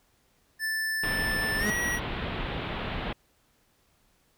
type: tone with pitch glide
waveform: square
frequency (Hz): 1760 to 1919.3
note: A6 to B6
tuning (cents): 0 to -50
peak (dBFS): -28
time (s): 0.59-2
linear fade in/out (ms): 50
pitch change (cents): +150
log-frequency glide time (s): 1.59-1.68
type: low-pass noise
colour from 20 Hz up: pink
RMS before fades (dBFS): -33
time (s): 1.03-3.13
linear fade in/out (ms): 5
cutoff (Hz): 3700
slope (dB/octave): 48
type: tone with exponential growth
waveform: 25% pulse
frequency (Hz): 209.9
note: G#3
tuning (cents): +19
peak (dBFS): -22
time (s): 1.43-1.7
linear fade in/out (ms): 2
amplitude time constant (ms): 57
effects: pink hiss -67 dBFS RMS until 4.37 s